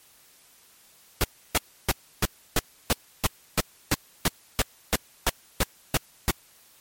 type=noise bursts; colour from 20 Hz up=pink; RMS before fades=-21 dBFS; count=16; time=1.21-6.308 s; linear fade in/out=0 ms; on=28 ms; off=310 ms; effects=white hiss -56 dBFS RMS until 6.8 s + MP3 64 kbps